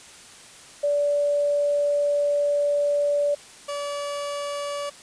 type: tone pair in turn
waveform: sine / 30% pulse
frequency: 579 / 575 Hz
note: D5 / D5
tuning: -25 / -37 cents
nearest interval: unison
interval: 12 cents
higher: first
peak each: -19 / -25 dBFS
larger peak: first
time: 0.83-3.35 / 3.68-4.9 s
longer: first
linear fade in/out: 10 ms
effects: white hiss -46 dBFS RMS until 5.02 s + resampled to 22050 Hz